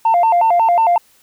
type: tone with vibrato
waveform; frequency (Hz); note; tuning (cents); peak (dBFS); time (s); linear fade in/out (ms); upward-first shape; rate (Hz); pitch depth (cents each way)
sine; 793; G5; +20; -8; 0.05-0.98; 5; square; 5.5; 220
effects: tanh soft clip ceiling -7 dBFS + white hiss -53 dBFS RMS until 1.22 s